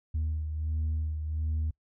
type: beating tone pair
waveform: sine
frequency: 77.78 / 79.18 Hz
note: D#2 / D#2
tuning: 0 / +31 cents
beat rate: 1.4 Hz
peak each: -27 / -36 dBFS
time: 0.14-1.71 s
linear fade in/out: 10 ms
effects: noise-tail reverb RT60 0.1 s tail -26 dB re dry + tanh soft clip ceiling -25 dBFS